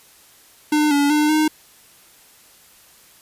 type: tone with pitch steps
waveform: square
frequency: 301.3 / 285.9 / 300.7 / 308.7 Hz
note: D4 / D4 / D4 / D#4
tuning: +44 / -46 / +41 / -14 cents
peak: -15 dBFS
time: 0.72-1.48 s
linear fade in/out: 5 ms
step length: 190 ms
effects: white hiss -50 dBFS RMS until 3.21 s + resampled to 32000 Hz